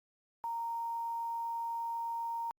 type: tone with quantisation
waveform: sine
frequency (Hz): 927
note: A#5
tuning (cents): -10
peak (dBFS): -34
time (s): 0.44-2.51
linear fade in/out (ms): 0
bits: 10
effects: Opus 48 kbps